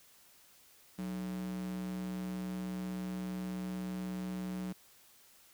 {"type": "tone with high-pass filter", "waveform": "square", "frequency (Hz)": 61.74, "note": "B1", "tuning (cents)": 0, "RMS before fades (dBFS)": -39, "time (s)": [0.98, 4.73], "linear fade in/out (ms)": 10, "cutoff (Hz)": 200, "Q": 4.2, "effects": ["white hiss -62 dBFS RMS until 5.53 s"]}